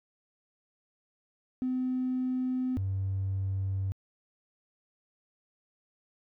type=tone pair in turn; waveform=triangle; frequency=255.3 / 96.46 Hz; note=C4 / G2; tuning=-42 / -27 cents; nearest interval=octave + perfect fourth; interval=1685 cents; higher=first; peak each=-24 / -25 dBFS; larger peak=first; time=1.62-2.77 / 2.77-3.92 s; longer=neither; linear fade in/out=0 ms; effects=tanh soft clip ceiling -25 dBFS